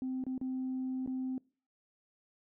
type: tone with dropouts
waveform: sine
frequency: 259.1 Hz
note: C4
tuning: 17 cents flat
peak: -32 dBFS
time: 0.02-1.38 s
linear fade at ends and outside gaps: 1 ms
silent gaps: 0.239-0.266 / 0.379-0.413 / 1.062-1.075 s
effects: noise-tail reverb RT60 0.4 s tail -25 dB re dry + tanh soft clip ceiling -30 dBFS